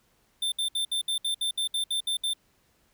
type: tone bursts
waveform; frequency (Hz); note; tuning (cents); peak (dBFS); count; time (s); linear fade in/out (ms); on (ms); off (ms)
square; 3566; A7; +22; -26; 12; 0.42-2.335; 5; 100; 65
effects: pink hiss -67 dBFS RMS until 2.93 s

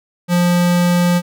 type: tone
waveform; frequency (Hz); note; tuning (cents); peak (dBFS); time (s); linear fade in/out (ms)
square; 175.8; F3; +12; -12; 0.28-1.22; 50
effects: none

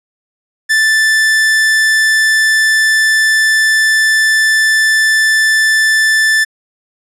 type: tone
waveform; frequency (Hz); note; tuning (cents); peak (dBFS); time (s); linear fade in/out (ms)
45% pulse; 1760; A6; 0; -8; 0.69-6.45; 20
effects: low-pass 11000 Hz 12 dB/octave

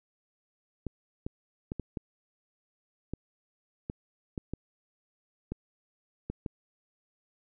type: clicks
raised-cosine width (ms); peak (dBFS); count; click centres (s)
3; -21; 12; 0.867 / 1.265 / 1.719 / 1.797 / 1.972 / 3.136 / 3.899 / 4.378 / 4.536 / 5.52 / 6.3 / 6.462
effects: none

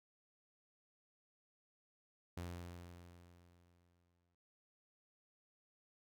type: tone with exponential decay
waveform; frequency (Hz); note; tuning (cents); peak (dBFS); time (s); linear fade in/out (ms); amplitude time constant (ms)
sawtooth; 87.31; F2; 0; -39; 2.37-4.35; 5; 430
effects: none

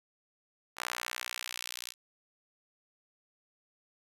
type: tone with high-pass filter sweep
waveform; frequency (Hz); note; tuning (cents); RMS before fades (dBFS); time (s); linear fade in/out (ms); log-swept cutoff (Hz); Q
sawtooth; 60.7; B1; -29; -40; 0.76-1.94; 50; 1100 to 4000; 1
effects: resampled to 32000 Hz

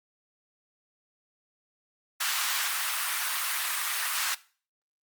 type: high-pass noise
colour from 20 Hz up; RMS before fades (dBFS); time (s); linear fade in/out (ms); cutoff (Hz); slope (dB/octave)
pink; -29; 2.2-4.35; 10; 1100; 24
effects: noise-tail reverb RT60 0.4 s tail -19 dB re dry + Opus 32 kbps

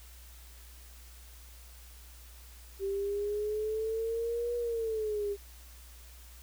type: exponential two-way sweep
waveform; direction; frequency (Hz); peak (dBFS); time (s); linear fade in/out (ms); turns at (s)
sine; up then down; 388.9 to 481 to 399.3; -30; 2.79-5.37; 50; 4.56
effects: added 60 Hz sine -50 dBFS peak until 6.42 s + white hiss -56 dBFS RMS until 6.42 s

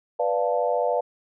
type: chord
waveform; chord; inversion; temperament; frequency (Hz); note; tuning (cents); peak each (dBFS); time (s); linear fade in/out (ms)
sine; B half-diminished seventh; none; equal; 493.9 / 587.3 / 698.5 / 880; B4 / D5 / F5 / A5; 0 / 0 / 0 / 0; -25 / -25 / -26 / -30; 0.19-1.01; 10
effects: none

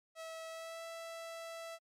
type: tone with pitch glide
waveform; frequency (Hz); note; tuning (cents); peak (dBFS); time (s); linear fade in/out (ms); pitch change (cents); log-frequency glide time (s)
sawtooth; 649 to 661.5; E5 to E5; -27 to +6; -40; 0.15-1.79; 50; +33; 0.48-0.84
effects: low-pass 12000 Hz 12 dB/octave + MP3 96 kbps

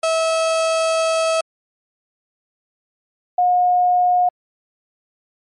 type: tone pair in turn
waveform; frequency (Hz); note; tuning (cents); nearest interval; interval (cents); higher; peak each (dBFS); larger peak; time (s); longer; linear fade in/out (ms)
35% pulse / sine; 649 / 719.4; E5 / F#5; -27 / -49; major second; 178; second; -14 / -12; second; 0.03-1.41 / 3.38-4.29; first; 5
effects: MP3 48 kbps

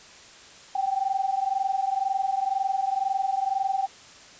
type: tone pair together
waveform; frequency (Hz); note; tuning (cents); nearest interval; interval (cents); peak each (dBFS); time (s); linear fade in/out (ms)
sine; 766 / 788; G5 / G5; -40 / +9; unison; 49; -26; 0.75-3.87; 5
effects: white hiss -48 dBFS RMS until 4.39 s + resampled to 16000 Hz

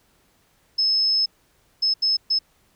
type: tone bursts at uneven times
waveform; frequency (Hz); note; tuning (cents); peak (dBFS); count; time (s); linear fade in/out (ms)
sine; 5200; E8; -24; -17; 4; 0.78-1.26 / 1.82-1.94 / 2.02-2.17 / 2.3-2.39; 10
effects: pink hiss -62 dBFS RMS until 2.75 s

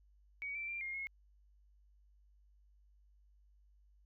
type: tone with pitch steps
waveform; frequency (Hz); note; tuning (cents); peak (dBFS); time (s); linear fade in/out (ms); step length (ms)
sine; 2255 / 2338 / 2372 / 2129 / 2167; C#7 / D7 / D7 / C7 / C#7; +29 / -8 / +17 / +30 / -40; -39; 0.42-1.07; 0; 130
effects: added 50 Hz sine -64 dBFS peak until 4.05 s

